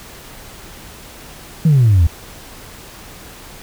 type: exponential sweep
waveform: sine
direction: down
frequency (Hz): 167.3 to 77.78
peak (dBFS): -6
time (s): 1.65-2.07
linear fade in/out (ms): 5
effects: tanh soft clip ceiling -5 dBFS + pink hiss -37 dBFS RMS until 3.62 s